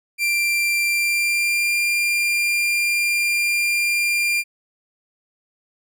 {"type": "tone with pitch glide", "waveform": "40% pulse", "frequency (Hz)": [2366, 2393], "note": ["D7", "D7"], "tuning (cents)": [12, 32], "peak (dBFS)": -17, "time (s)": [0.18, 4.44], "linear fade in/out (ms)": 50, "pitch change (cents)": 20, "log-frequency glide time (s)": [0.87, 1.73], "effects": []}